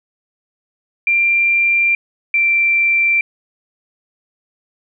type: tone pair in turn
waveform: sine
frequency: 2374 / 2352 Hz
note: D7 / D7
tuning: +18 / +2 cents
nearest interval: unison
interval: 16 cents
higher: first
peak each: -11 dBFS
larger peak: neither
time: 1.07-1.95 / 2.34-3.21 s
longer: first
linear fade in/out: 2 ms
effects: none